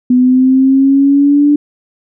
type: linear sweep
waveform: sine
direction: up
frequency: 248.6 to 293.7 Hz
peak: -5 dBFS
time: 0.1-1.56 s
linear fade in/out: 5 ms
effects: none